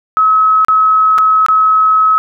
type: tone with dropouts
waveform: sine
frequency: 1284 Hz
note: E6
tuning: 46 cents flat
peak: -6 dBFS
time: 0.17-2.18 s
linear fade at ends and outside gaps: 0 ms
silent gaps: 0.648-0.684 / 1.181-1.185 / 1.463-1.485 s
effects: none